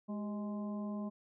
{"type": "harmonic tone with a mistuned harmonic", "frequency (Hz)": 208.1, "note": "G#3", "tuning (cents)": 4, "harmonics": [1, 2, 3, 4, 5], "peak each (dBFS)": [-37, -51, -48, -56, -52], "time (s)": [0.08, 1.1], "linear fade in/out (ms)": 20, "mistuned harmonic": 2, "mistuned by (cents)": -97, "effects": []}